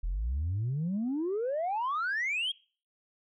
sine exponential sweep, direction up, 38.89 to 3322 Hz, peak -27 dBFS, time 0.03-2.52 s, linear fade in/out 10 ms, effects noise-tail reverb RT60 0.4 s tail -23 dB re dry + tanh soft clip ceiling -26 dBFS

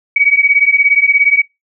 sine beating tone pair, 2255 / 2272 Hz, C#7 / C#7, +29 / +42 cents, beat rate 17 Hz, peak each -11 dBFS, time 0.16-1.42 s, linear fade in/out 5 ms, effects noise-tail reverb RT60 0.2 s tail -22 dB re dry

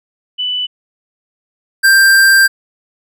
sine / square tone pair in turn, 2984 / 1580.7 Hz, F#7 / G6, +14 / +14 cents, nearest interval major seventh, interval 1100 cents, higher first, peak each -15 / -6 dBFS, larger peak second, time 0.38-0.67 / 1.83-2.48 s, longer second, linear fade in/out 20 ms, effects none

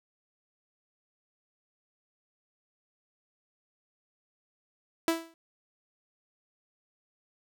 sawtooth tone with exponential decay, 329.6 Hz, E4, in tune, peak -17 dBFS, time 5.08-5.34 s, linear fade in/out 1 ms, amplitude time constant 55 ms, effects none

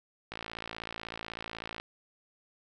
click train, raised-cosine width 0.3 ms, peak -22 dBFS, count 84, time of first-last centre 0.32-1.8 s, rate 56.1 Hz, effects none

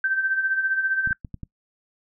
sine tone with tremolo, 1555 Hz, G6, 14 cents flat, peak -18 dBFS, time 0.04-1.13 s, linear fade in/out 2 ms, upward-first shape sine, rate 15 Hz, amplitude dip 60%
clicks, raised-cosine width 5 ms, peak -22 dBFS, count 5, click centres 1.074 / 1.109 / 1.248 / 1.343 / 1.433 s
effects noise-tail reverb RT60 0.1 s tail -23 dB re dry

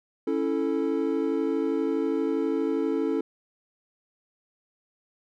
triangle chord, A major, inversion first, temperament equal, 277.2 / 329.6 / 440 Hz, C#4 / E4 / A4, 0 / 0 / 0 cents, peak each -26 dBFS, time 0.27-3.21 s, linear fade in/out 5 ms, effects none

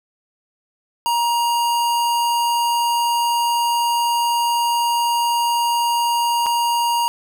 square tone with dropouts, 944 Hz, A#5, 22 cents sharp, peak -17 dBFS, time 1.06-7.08 s, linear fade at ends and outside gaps 0 ms, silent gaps 6.461-6.466 s, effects none

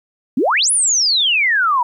sine exponential two-way sweep, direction up then down, 221.3 to 10548 to 931 Hz, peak -12 dBFS, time 0.37-1.83 s, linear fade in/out 5 ms, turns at 0.71 s, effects 9-bit

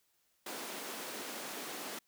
pink high-pass noise, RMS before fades -43 dBFS, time 0.46-1.99 s, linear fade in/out 5 ms, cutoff 240 Hz, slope 24 dB/octave, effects white hiss -75 dBFS RMS until 2.07 s

